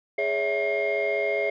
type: tone cluster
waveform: sine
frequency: 416.3 / 561 / 656 / 2134 Hz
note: G#4 / C#5 / E5 / C7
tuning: +4 / +21 / -9 / +34 cents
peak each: -27 dBFS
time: 0.18-1.5 s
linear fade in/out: 5 ms
effects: tanh soft clip ceiling -17 dBFS